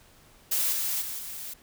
blue noise with level steps, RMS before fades -26 / -29 / -35 / -38 dBFS, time 0.51-1.54 s, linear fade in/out 10 ms, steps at 0.72 / 1.01 / 1.18 s, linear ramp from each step 10 ms, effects pink hiss -57 dBFS RMS until 1.62 s

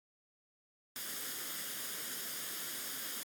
white noise with comb filter, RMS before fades -41 dBFS, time 0.96-3.23 s, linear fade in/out 0 ms, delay 0.59 ms, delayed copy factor +0.55, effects high-pass 200 Hz 12 dB/octave + AAC 64 kbps

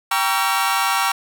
sawtooth chord, G diminished seventh, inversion none, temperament just, 784 / 940.8 / 1128.9 / 1354.7 Hz, G5 / Bb5 / Db6 / Fb6, 0 / +16 / +31 / +47 cents, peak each -19 dBFS, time 0.11-1.12 s, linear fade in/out 5 ms, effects none

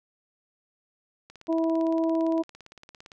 click train, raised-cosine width 0.2 ms, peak -29 dBFS, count 33, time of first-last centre 1.3-3.118 s, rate 17.6 Hz
harmonic tone, 326.5 Hz, E4, 17 cents flat, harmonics 1 / 2 / 3, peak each -23 / -28 / -36 dBFS, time 1.48-2.43 s, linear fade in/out 20 ms
effects none

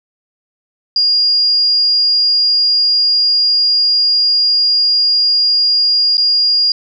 sine tone with dropouts, 4837 Hz, D#8, 50 cents flat, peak -9 dBFS, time 0.96-6.72 s, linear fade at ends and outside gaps 2 ms, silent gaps 6.171-6.179 s, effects none

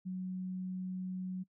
sine tone, 185 Hz, F#3, in tune, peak -36 dBFS, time 0.05-1.44 s, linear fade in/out 20 ms, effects noise-tail reverb RT60 0.1 s tail -24 dB re dry

